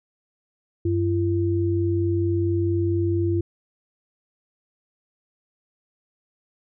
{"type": "tone pair together", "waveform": "sine", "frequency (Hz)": [95.61, 340], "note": ["G2", "F4"], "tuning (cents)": [-43, -46], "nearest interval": "octave + minor seventh", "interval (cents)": 2197, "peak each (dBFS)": -22, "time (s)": [0.85, 3.41], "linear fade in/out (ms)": 5, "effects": []}